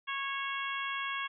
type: harmonic tone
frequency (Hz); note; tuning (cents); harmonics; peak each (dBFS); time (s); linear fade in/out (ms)
550; C#5; -14; 2 / 3 / 4 / 5 / 6; -37 / -39 / -40 / -41 / -42; 0.07-1.28; 20
effects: none